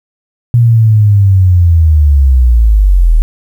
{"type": "linear sweep", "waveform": "sine", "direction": "down", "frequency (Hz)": [120.5, 37.49], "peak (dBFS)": -3, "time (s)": [0.54, 3.22], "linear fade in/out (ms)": 0, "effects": ["7-bit"]}